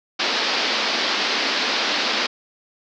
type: band-pass noise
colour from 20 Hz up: white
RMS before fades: -22 dBFS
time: 0.19-2.27 s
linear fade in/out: 10 ms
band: 210 to 5100 Hz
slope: 48 dB/octave
effects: none